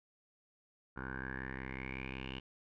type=tone with low-pass filter sweep; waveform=10% pulse; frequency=65.41 Hz; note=C2; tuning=in tune; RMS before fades=-43 dBFS; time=0.96-2.4 s; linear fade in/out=10 ms; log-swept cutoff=1400 to 2900 Hz; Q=9.2; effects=none